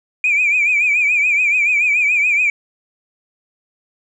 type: tone with vibrato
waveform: sine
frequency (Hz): 2396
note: D7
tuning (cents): +34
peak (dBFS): -11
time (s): 0.24-2.5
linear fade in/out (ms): 2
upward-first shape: triangle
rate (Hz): 7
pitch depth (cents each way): 110
effects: tanh soft clip ceiling -8 dBFS